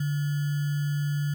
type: tone with sample-and-hold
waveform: sine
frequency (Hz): 145.7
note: D3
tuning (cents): -13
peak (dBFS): -24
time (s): 0-1.34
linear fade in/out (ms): 5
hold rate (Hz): 1575
effects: none